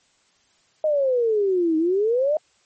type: exponential two-way sweep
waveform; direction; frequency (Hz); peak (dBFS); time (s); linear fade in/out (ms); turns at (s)
sine; down then up; 629 to 311.1 to 629; -17; 0.84-2.37; 2; 1.77
effects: white hiss -62 dBFS RMS until 2.65 s + MP3 32 kbps